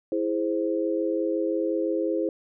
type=chord; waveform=sine; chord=E augmented; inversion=none; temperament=equal; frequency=329.6 / 415.3 / 523.3 Hz; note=E4 / G#4 / B#4; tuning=0 / 0 / 0 cents; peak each=-26 / -29 / -28 dBFS; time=0.12-2.29 s; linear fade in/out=2 ms; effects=none